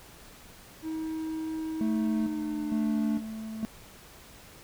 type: tone with pitch glide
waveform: triangle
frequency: 317.8 to 291.4 Hz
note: D#4 to D4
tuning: +37 to -13 cents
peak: -29 dBFS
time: 0.82-3.22 s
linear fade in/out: 50 ms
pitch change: -150 cents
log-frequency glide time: 1.88-3.03 s
type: tone with tremolo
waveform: triangle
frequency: 220 Hz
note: A3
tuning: in tune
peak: -24 dBFS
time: 1.81-3.65 s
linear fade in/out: 0 ms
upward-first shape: square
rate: 1.1 Hz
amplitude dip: 65%
effects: pink hiss -51 dBFS RMS until 4.63 s